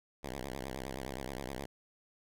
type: tone with vibrato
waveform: 5% pulse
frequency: 65.8 Hz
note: C2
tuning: 10 cents sharp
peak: -28 dBFS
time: 0.23-1.66 s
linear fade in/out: 10 ms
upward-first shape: sine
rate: 9.6 Hz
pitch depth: 160 cents each way
effects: none